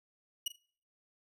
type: tone with echo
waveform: sawtooth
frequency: 2900 Hz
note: F#7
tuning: 35 cents flat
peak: -28 dBFS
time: 0.46-0.48 s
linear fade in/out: 5 ms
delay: 41 ms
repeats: 2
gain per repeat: -14 dB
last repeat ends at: 0.562 s
effects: noise-tail reverb RT60 0.5 s tail -24 dB re dry